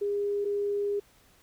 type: tone pair in turn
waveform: sine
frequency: 406.9 / 406.9 Hz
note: G#4 / G#4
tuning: -35 / -35 cents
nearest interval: unison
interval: 0 cents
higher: neither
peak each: -26 dBFS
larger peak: neither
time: 0.01-0.45 / 0.45-1 s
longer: second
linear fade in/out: 10 ms
effects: pink hiss -61 dBFS RMS until 1.42 s